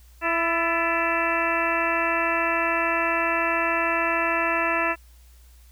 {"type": "harmonic tone with a mistuned harmonic", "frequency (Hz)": 333.1, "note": "E4", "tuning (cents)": 18, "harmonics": [1, 2, 3, 4, 5, 6, 7, 8], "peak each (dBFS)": [-31, -28, -28, -28, -28, -32, -33, -28], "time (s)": [0.21, 4.96], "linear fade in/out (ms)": 50, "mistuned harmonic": 5, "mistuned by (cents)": 70, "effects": ["added 60 Hz sine -48 dBFS peak until 5.71 s", "white hiss -59 dBFS RMS until 5.71 s"]}